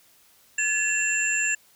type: tone cluster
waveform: sine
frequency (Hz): 1719 / 2708 / 7290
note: A6 / E7 / A#8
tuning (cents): -41 / +46 / -40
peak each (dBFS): -26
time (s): 0.58-1.55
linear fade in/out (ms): 5
effects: white hiss -58 dBFS RMS until 1.75 s